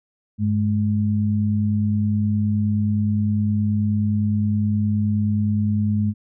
sine tone pair together, 101.2 / 210.8 Hz, G#2 / G#3, -44 / +26 cents, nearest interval octave + minor second, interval 1270 cents, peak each -20 / -20 dBFS, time 0.38-6.14 s, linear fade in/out 50 ms, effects none

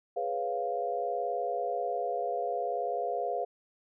sine chord, C# dominant seventh, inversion second, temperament equal, 415.3 / 493.9 / 554.4 / 698.5 Hz, G#4 / B4 / C#5 / E#5, 0 / 0 / 0 / 0 cents, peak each -37 / -35 / -38 / -32 dBFS, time 0.16-3.45 s, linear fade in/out 10 ms, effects none

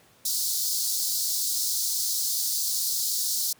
pink high-pass noise, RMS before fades -27 dBFS, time 0.25-3.53 s, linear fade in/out 5 ms, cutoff 4200 Hz, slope 48 dB/octave, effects pink hiss -58 dBFS RMS until 3.59 s + high-pass 100 Hz 12 dB/octave

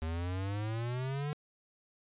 square exponential sweep, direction up, 78.8 to 150.5 Hz, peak -34 dBFS, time 0.02-1.33 s, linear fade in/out 0 ms, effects resampled to 8000 Hz

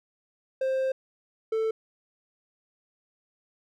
triangle tone pair in turn, 527 / 443.2 Hz, C5 / A4, +12 / +13 cents, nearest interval minor third, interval 299 cents, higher first, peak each -22 dBFS, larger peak neither, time 0.61-0.92 / 1.52-1.71 s, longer first, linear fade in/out 5 ms, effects none

